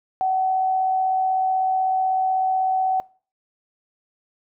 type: tone with amplitude modulation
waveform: sine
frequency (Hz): 755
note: F#5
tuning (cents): +35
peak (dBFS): -17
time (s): 0.21-3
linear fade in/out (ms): 0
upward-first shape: sine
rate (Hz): 76.1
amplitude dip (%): 30
effects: noise-tail reverb RT60 0.4 s tail -23 dB re dry